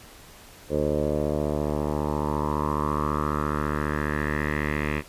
10% pulse tone with low-pass filter sweep, 74.6 Hz, D2, 28 cents sharp, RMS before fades -26 dBFS, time 0.69-5.03 s, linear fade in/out 50 ms, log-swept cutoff 520 to 2300 Hz, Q 4.6, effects pink hiss -48 dBFS RMS until 5.08 s + resampled to 32000 Hz

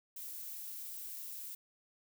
violet noise, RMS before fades -45 dBFS, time 0.16-1.55 s, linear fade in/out 5 ms, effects none

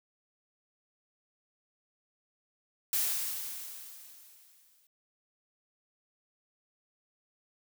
blue noise with exponential decay, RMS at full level -28 dBFS, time 2.93-4.87 s, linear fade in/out 2 ms, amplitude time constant 420 ms, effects none

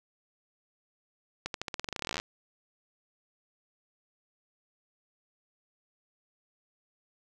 accelerating click train, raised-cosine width 0.2 ms, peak -16 dBFS, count 23, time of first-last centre 1.46-2.199 s, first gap 82 ms, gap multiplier 0.9, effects none

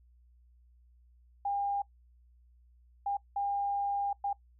sine tone bursts at uneven times, 804 Hz, G5, 44 cents sharp, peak -29 dBFS, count 4, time 1.45-1.82 / 3.06-3.17 / 3.36-4.13 / 4.24-4.33 s, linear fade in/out 5 ms, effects noise-tail reverb RT60 0.1 s tail -21 dB re dry + added 60 Hz sine -59 dBFS peak until 4.59 s

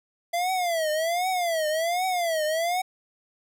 square tone with vibrato, 677 Hz, E5, 46 cents sharp, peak -24 dBFS, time 0.33-2.82 s, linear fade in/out 10 ms, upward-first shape triangle, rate 1.3 Hz, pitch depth 200 cents each way, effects none

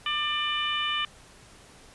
harmonic tone, 596 Hz, D5, 25 cents sharp, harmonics 2 / 3 / 4 / 5 / 6, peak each -31 / -35 / -33 / -29 / -37 dBFS, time 0.06-1.05 s, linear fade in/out 2 ms, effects pink hiss -52 dBFS RMS until 1.94 s + resampled to 24000 Hz

